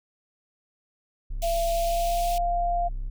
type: tone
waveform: triangle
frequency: 32.7 Hz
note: C1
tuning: in tune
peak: -26 dBFS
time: 1.3-3.1 s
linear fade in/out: 10 ms
type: tone with pitch glide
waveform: sine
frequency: 677 to 696.8 Hz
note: E5 to F5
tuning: +46 to -4 cents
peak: -23 dBFS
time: 1.42-2.89 s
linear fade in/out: 20 ms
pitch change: +50 cents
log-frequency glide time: 1.74-2.32 s
type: high-pass noise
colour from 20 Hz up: pink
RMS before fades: -38 dBFS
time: 1.42-2.38 s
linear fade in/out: 0 ms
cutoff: 2400 Hz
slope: 48 dB/octave
effects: none